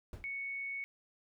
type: noise with exponential decay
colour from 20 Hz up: brown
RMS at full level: -41 dBFS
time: 0.13-0.36 s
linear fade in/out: 1 ms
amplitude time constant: 48 ms
type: tone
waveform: sine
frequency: 2218 Hz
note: C#7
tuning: in tune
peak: -37 dBFS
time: 0.24-0.84 s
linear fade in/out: 0 ms
effects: none